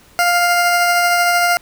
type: tone with tremolo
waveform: 20% pulse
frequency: 701 Hz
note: F5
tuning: 6 cents sharp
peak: -6 dBFS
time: 0.19-1.57 s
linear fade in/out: 0 ms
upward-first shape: triangle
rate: 13 Hz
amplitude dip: 25%
effects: pink hiss -48 dBFS RMS until 1.61 s